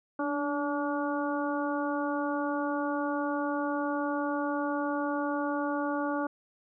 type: harmonic tone with a mistuned harmonic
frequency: 287 Hz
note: D4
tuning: 40 cents flat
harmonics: 1 / 2 / 3 / 4 / 5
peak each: -31 / -34 / -36 / -37 / -38 dBFS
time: 0.19-6.27 s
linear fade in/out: 5 ms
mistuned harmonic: 1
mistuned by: +34 cents
effects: none